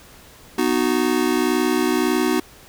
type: chord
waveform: square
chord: B major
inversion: none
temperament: just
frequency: 246.9 / 308.7 / 370.4 Hz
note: B3 / D#4 / F#4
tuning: 0 / -14 / +2 cents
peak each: -23 / -22 / -22 dBFS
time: 0.58-2.4 s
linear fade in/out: 5 ms
effects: pink hiss -46 dBFS RMS until 2.68 s